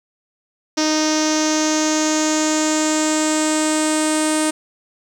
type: tone with low-pass filter sweep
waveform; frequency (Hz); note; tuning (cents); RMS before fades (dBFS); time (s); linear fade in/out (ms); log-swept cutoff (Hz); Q
sawtooth; 309.6; D#4; -9; -18; 0.77-4.51; 10; 5700 to 8800; 5.9
effects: 8-bit

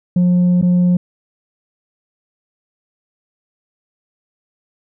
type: tone with dropouts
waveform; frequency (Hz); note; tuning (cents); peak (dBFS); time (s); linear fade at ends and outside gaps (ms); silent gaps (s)
sine; 178.3; F3; +36; -7; 0.16-0.97; 5; 0.615-0.625
effects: tanh soft clip ceiling -9 dBFS

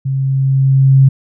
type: tone with level ramp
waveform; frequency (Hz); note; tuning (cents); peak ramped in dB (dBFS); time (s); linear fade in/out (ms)
sine; 134.7; C#3; -49; -14 to -3; 0.05-1.09; 10
effects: none

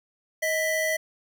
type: tone pair together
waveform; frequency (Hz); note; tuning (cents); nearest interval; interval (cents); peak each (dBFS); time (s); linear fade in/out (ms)
square; 630.4 / 1986; D#5 / B6; +23 / +9; octave + minor sixth; 1986; -27; 0.42-0.97; 10
effects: none

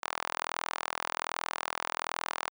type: tone with high-pass filter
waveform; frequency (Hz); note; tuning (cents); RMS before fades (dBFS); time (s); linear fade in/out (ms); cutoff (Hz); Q
sawtooth; 41.27; E1; +3; -36; 0.02-2.5; 20; 1000; 1.7
effects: none

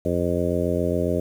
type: harmonic tone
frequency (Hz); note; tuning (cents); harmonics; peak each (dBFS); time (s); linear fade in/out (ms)
87.31; F2; 0; 1 / 2 / 3 / 4 / 5 / 6 / 7; -28 / -28 / -28 / -28 / -28 / -28 / -28; 0.05-1.2; 5
effects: 8-bit

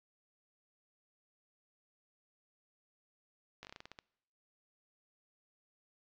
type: slowing click train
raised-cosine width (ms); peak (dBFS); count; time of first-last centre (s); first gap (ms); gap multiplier
0.2; -30; 10; 3.63-3.989; 18; 1.19
effects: noise-tail reverb RT60 0.9 s tail -25 dB re dry + low-pass 5000 Hz 12 dB/octave

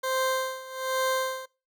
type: tone with tremolo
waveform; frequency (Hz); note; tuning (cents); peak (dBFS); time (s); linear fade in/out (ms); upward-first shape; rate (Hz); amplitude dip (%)
20% pulse; 522; C5; -4; -19; 0.03-1.46; 10; sine; 1.2; 85
effects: noise-tail reverb RT60 0.3 s tail -22 dB re dry

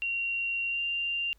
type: tone with pitch glide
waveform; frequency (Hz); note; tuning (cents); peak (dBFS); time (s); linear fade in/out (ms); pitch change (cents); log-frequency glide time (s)
sine; 2754 to 2783; F7 to F7; -25 to -7; -28; 0.02-1.33; 0; +18; 0.68-0.81
effects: added 50 Hz sine -59 dBFS peak until 1.38 s + pink hiss -70 dBFS RMS until 1.38 s

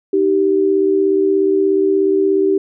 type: tone pair together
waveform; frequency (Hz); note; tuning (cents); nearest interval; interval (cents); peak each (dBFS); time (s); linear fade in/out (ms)
sine; 311.1 / 387.9; D#4 / G4; 0 / -18; major third; 382; -18 / -12; 0.13-2.58; 5
effects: none

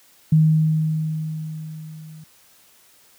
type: tone with level ramp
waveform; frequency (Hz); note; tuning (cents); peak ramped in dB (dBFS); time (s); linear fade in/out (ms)
sine; 156.9; D#3; +15; -10 to -38; 0.32-2.24; 5
effects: white hiss -54 dBFS RMS until 3.18 s + high-pass 60 Hz 12 dB/octave

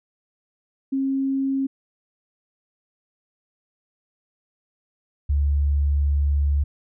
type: tone pair in turn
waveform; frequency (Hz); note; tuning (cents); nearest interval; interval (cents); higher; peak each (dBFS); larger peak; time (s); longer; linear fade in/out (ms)
sine; 269.9 / 71.64; C#4 / D2; -46 / -42; octave + major seventh; 2296; first; -20 / -17; second; 0.92-1.67 / 5.29-6.64; second; 10
effects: none

